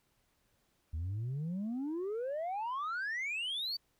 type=exponential sweep; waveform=sine; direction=up; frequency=75.2 to 4666 Hz; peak=-32 dBFS; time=0.93-3.77 s; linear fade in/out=10 ms; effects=tanh soft clip ceiling -33 dBFS + pink hiss -75 dBFS RMS until 3.99 s